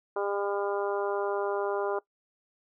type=harmonic tone; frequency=201.2 Hz; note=G3; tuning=45 cents sharp; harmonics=2 / 3 / 4 / 5 / 6 / 7; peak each=-30 / -34 / -36 / -38 / -40 / -41 dBFS; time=0.16-1.99 s; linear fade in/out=5 ms; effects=noise-tail reverb RT60 0.1 s tail -20 dB re dry